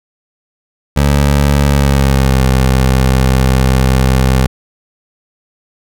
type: tone with pitch glide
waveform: 20% pulse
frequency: 71 to 65.11 Hz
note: C#2 to C2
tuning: +42 to -8 cents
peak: -3 dBFS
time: 0.96-4.47 s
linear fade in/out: 10 ms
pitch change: -150 cents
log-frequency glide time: 1.66-2.43 s
effects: none